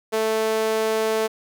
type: tone with high-pass filter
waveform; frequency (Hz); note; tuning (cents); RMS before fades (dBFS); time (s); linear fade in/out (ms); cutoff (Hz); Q
sawtooth; 220; A3; 0; -22; 0.12-1.28; 20; 470; 2.4
effects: none